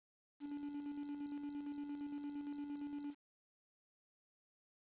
triangle tone with tremolo, 288.9 Hz, D4, 28 cents flat, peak -39 dBFS, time 0.4-3.15 s, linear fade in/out 50 ms, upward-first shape square, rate 8.7 Hz, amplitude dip 40%, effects resampled to 8000 Hz + 11-bit

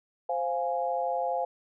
sine chord, F minor, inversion second, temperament equal, 523.3 / 698.5 / 830.6 Hz, C5 / F5 / Ab5, 0 / 0 / 0 cents, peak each -31 / -30 / -32 dBFS, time 0.29-1.45 s, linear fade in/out 5 ms, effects none

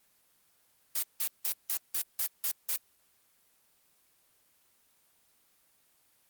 blue noise bursts, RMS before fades -30 dBFS, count 8, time 0.95-2.764 s, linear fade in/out 5 ms, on 78 ms, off 170 ms, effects white hiss -68 dBFS RMS until 6.29 s + Opus 24 kbps

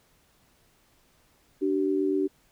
sine tone pair together, 293.7 / 381.9 Hz, D4 / G4, 0 / -45 cents, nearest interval perfect fourth, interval 455 cents, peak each -26 / -25 dBFS, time 1.61-2.28 s, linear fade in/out 20 ms, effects pink hiss -64 dBFS RMS until 2.51 s

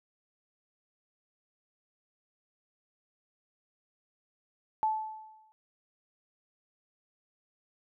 sine tone with exponential decay, 870 Hz, A5, 20 cents flat, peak -23 dBFS, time 4.83-5.52 s, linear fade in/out 0 ms, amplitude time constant 150 ms, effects none

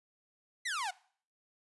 sawtooth exponential sweep, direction down, 2093 to 698.5 Hz, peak -30 dBFS, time 0.65-0.91 s, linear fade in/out 10 ms, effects noise-tail reverb RT60 0.5 s tail -21 dB re dry + resampled to 24000 Hz

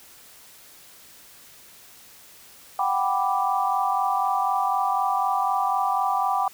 sine chord, G major seventh, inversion third, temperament equal, 740 / 784 / 987.8 / 1174.7 Hz, F#5 / G5 / B5 / D6, 0 / 0 / 0 / 0 cents, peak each -28 / -24 / -27 / -26 dBFS, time 2.79-6.48 s, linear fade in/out 2 ms, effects white hiss -49 dBFS RMS until 6.53 s

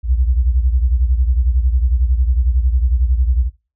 sine beating tone pair, 60 / 71 Hz, B1 / C#2, -49 / +42 cents, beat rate 11 Hz, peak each -13 / -19 dBFS, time 0.03-3.5 s, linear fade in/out 50 ms, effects noise-tail reverb RT60 0.3 s tail -18 dB re dry

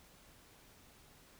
silence, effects pink hiss -62 dBFS RMS until 1.39 s

